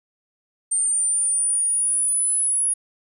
sine linear sweep, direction up, 8860 to 10370 Hz, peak -18 dBFS, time 0.71-2.74 s, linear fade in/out 10 ms, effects none

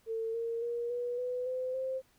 sine tone with pitch steps, 449.9 / 461.5 / 473.4 / 485.5 / 498 / 510.9 / 524 Hz, A4 / A#4 / A#4 / B4 / B4 / C5 / C5, +39 / -17 / +27 / -30 / +14 / -41 / +2 cents, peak -32 dBFS, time 0.06-2.02 s, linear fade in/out 50 ms, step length 280 ms, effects pink hiss -68 dBFS RMS until 2.18 s

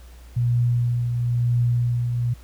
sine tone with tremolo, 120.5 Hz, B2, 42 cents flat, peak -16 dBFS, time 0.36-2.34 s, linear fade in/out 10 ms, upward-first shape triangle, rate 1 Hz, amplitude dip 45%, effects added 60 Hz sine -41 dBFS peak until 2.43 s + pink hiss -53 dBFS RMS until 2.43 s

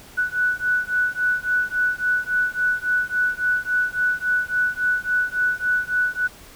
sine beating tone pair, 1480 / 1483.6 Hz, F#6 / F#6, 0 / +4 cents, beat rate 3.6 Hz, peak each -22 dBFS, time 0.17-6.28 s, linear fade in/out 20 ms, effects pink hiss -45 dBFS RMS until 6.55 s

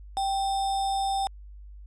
sine tone with sample-and-hold, 783 Hz, G5, 2 cents flat, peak -24 dBFS, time 0.17-1.27 s, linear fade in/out 0 ms, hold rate 4410 Hz, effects added 50 Hz sine -42 dBFS peak until 1.86 s + resampled to 22050 Hz

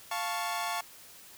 sawtooth chord, F augmented, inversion none, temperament equal, 698.5 / 880 / 1108.7 Hz, F5 / A5 / C#6, 0 / 0 / 0 cents, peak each -32 dBFS, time 0.11-0.81 s, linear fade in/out 5 ms, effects white hiss -52 dBFS RMS until 1.37 s

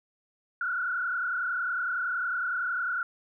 sine tone with frequency modulation, 1437 Hz, F6, 49 cents sharp, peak -27 dBFS, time 0.61-3.03 s, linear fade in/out 2 ms, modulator 30.9 Hz, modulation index 2.2, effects none

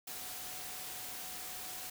sine tone in noise, 740 Hz, F#5, in tune, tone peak -55 dBFS, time 0.07-1.9 s, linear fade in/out 5 ms, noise white, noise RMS -44 dBFS, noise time 0.07-1.9 s, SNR -14 dB, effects none

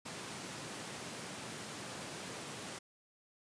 pink high-pass noise, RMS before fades -45 dBFS, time 0.05-2.79 s, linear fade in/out 10 ms, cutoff 120 Hz, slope 24 dB/octave, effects resampled to 22050 Hz

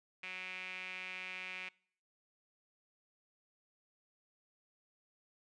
sawtooth tone with band-pass filter, 185 Hz, F#3, in tune, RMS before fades -45 dBFS, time 0.23-1.69 s, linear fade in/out 5 ms, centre 2400 Hz, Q 6.2, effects noise-tail reverb RT60 0.6 s tail -25 dB re dry + resampled to 22050 Hz

